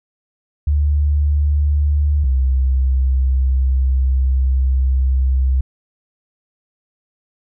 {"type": "tone pair in turn", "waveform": "sine", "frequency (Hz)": [73.2, 65.32], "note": ["D2", "C2"], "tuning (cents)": [-5, -2], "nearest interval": "major second", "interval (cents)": 197, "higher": "first", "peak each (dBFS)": -12, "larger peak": "neither", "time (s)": [[0.67, 2.24], [2.24, 5.61]], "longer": "second", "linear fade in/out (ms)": 5, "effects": []}